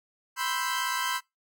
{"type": "chord", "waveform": "sawtooth", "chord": "C major seventh", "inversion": "third", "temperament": "equal", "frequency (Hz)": [987.8, 1046.5, 1318.5, 1568], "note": ["B5", "C6", "E6", "G6"], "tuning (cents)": [0, 0, 0, 0], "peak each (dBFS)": [-29, -29, -32, -29], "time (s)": [0.36, 1.21], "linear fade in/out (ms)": 50, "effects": ["noise-tail reverb RT60 0.2 s tail -24 dB re dry"]}